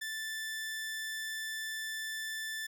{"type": "tone", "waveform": "sawtooth", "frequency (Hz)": 1761, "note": "A6", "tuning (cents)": 1, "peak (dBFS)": -33, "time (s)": [0.01, 2.67], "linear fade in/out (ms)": 10, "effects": []}